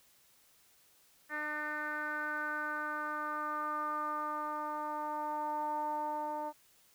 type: tone with low-pass filter sweep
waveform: 10% pulse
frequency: 301.2 Hz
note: D4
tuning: 44 cents sharp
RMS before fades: -37 dBFS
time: 1.29-6.53 s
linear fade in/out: 50 ms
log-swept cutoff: 1800 to 810 Hz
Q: 5.7
effects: white hiss -66 dBFS RMS until 6.94 s